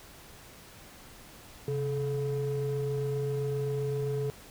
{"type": "ring-modulated tone", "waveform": "triangle", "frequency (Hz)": 282.2, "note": "C#4", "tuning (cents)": 31, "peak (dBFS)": -22, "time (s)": [1.68, 4.3], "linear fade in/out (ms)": 0, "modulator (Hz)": 148, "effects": ["tanh soft clip ceiling -23 dBFS", "pink hiss -51 dBFS RMS until 4.5 s"]}